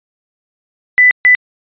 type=tone bursts at uneven times; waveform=sine; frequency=1992 Hz; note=B6; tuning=14 cents sharp; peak=-4 dBFS; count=2; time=0.98-1.11 / 1.25-1.35 s; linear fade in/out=0 ms; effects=resampled to 8000 Hz